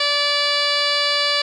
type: tone with low-pass filter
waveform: 10% pulse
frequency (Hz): 579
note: D5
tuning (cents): -25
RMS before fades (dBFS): -19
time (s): 0-1.42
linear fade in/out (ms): 5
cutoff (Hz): 4800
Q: 7.4
effects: none